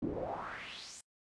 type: noise with band-pass filter sweep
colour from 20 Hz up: brown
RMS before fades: -41 dBFS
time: 0.02-1.01 s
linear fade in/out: 5 ms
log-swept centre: 270 to 8400 Hz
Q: 3.4
effects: noise-tail reverb RT60 0.1 s tail -24 dB re dry + resampled to 24000 Hz